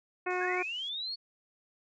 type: harmonic tone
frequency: 363.3 Hz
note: F#4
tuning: 32 cents flat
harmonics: 1 / 2 / 3 / 4 / 5 / 6 / 7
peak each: -33 / -36 / -38 / -39 / -40 / -41 / -41 dBFS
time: 0.26-0.63 s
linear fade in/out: 10 ms
type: noise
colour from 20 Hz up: violet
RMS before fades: -47 dBFS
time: 0.3-0.89 s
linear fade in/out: 5 ms
type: linear sweep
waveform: sine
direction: up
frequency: 1568 to 4448 Hz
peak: -34 dBFS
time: 0.4-1.16 s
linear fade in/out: 20 ms
effects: resampled to 16000 Hz